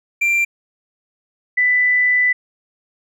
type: tone pair in turn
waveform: triangle / sine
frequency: 2366 / 1989.6 Hz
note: D7 / B6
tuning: +12 / +12 cents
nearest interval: minor third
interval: 300 cents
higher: first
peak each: -12 dBFS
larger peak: neither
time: 0.21-0.45 / 1.57-2.33 s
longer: second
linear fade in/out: 10 ms
effects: none